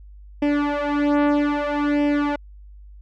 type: tone with flanger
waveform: sawtooth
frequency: 291.2 Hz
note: D4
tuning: 15 cents flat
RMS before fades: -20 dBFS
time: 0.42-2.36 s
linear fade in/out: 5 ms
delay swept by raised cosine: 0.37 to 3.37 ms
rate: 0.62 Hz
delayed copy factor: +0.9
effects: added 50 Hz sine -40 dBFS peak until 3.01 s + low-pass 2000 Hz 12 dB/octave